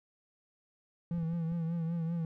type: tone with vibrato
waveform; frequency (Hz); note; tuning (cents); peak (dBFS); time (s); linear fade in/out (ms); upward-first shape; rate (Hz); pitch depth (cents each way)
triangle; 166.6; E3; +19; -29; 1.11-2.25; 2; triangle; 5.1; 65
type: clicks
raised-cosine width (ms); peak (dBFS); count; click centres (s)
5; -37; 5; 1.142 / 1.181 / 1.231 / 1.335 / 1.521
effects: none